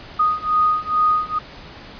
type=beating tone pair; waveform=sine; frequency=1240 / 1242.3 Hz; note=D#6 / D#6; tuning=-6 / -3 cents; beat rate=2.3 Hz; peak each=-19 / -18 dBFS; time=0.19-1.39 s; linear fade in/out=10 ms; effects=pink hiss -39 dBFS RMS until 1.99 s + resampled to 11025 Hz